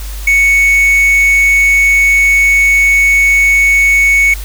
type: tone with quantisation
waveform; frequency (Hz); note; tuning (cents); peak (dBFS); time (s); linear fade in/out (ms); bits
triangle; 2220; C#7; +2; -4; 0.27-4.34; 5; 4
effects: added 50 Hz sine -20 dBFS peak until 4.44 s + white hiss -31 dBFS RMS until 4.44 s